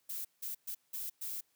violet noise bursts at uneven times, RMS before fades -40 dBFS, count 5, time 0.09-0.25 / 0.42-0.55 / 0.67-0.75 / 0.93-1.1 / 1.21-1.41 s, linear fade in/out 10 ms, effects white hiss -75 dBFS RMS until 1.55 s + high-pass 80 Hz 12 dB/octave

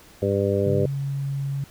harmonic tone, 99.5 Hz, G2, 26 cents sharp, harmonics 1 / 2 / 3 / 4 / 5 / 6, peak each -25 / -28 / -31 / -24 / -25 / -28 dBFS, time 0.22-0.86 s, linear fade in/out 5 ms
sine tone, 138.7 Hz, C#3, 1 cent sharp, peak -24 dBFS, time 0.66-1.64 s, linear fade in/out 2 ms
effects pink hiss -50 dBFS RMS until 1.7 s

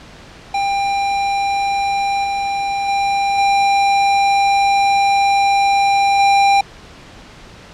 square tone with level steps, 796 Hz, G5, 26 cents sharp, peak -16 / -18 / -15 / -12 / -10 dBFS, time 0.54-6.61 s, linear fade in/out 5 ms, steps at 2.24 / 2.88 / 3.38 / 6.19 s, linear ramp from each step 5 ms, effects pink hiss -39 dBFS RMS until 7.73 s + low-pass 5000 Hz 12 dB/octave

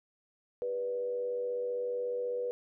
sine tone with frequency modulation, 489.3 Hz, B4, 16 cents flat, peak -31 dBFS, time 0.62-2.51 s, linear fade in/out 0 ms, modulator 94.7 Hz, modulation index 0.43, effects none

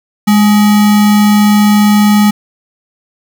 sine tone with sample-and-hold, 207.7 Hz, G#3, in tune, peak -4 dBFS, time 0.27-2.31 s, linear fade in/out 10 ms, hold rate 1050 Hz, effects none

